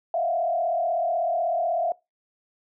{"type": "tone with frequency modulation", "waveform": "sine", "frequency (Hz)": 683, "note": "F5", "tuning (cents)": -39, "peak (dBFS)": -22, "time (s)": [0.14, 1.92], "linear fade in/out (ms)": 2, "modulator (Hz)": 36.2, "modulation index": 1.2, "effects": ["noise-tail reverb RT60 0.2 s tail -20 dB re dry"]}